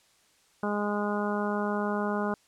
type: harmonic tone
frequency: 206.6 Hz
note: G#3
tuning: 9 cents flat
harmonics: 1 / 2 / 3 / 4 / 5 / 6 / 7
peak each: -30 / -33 / -35 / -36 / -37 / -38 / -38 dBFS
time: 0.63-2.34 s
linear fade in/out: 2 ms
effects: white hiss -64 dBFS RMS until 2.47 s + low-pass 9000 Hz 12 dB/octave